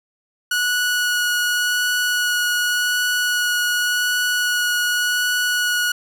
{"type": "tone with vibrato", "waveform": "sawtooth", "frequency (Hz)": 1463, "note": "F#6", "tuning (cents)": -20, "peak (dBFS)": -14, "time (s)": [0.51, 5.92], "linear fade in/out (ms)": 5, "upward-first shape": "sine", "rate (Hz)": 0.88, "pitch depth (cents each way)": 9, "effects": ["9-bit"]}